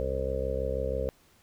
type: harmonic tone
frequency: 66.2 Hz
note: C2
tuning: 21 cents sharp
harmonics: 1 / 2 / 3 / 4 / 6 / 7 / 8 / 9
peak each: -33 / -40 / -43 / -44 / -41 / -34 / -32 / -40 dBFS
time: 0-1.09 s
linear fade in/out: 0 ms
effects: pink hiss -62 dBFS RMS until 1.42 s